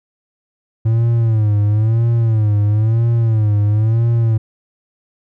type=tone with vibrato; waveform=triangle; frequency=110 Hz; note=A2; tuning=in tune; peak=-9 dBFS; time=0.85-4.38 s; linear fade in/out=10 ms; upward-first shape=sine; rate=1 Hz; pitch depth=110 cents each way; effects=none